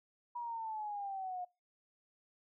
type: exponential sweep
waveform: sine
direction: down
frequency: 969 to 714 Hz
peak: -38 dBFS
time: 0.35-1.45 s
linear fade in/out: 10 ms
effects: noise-tail reverb RT60 0.3 s tail -26 dB re dry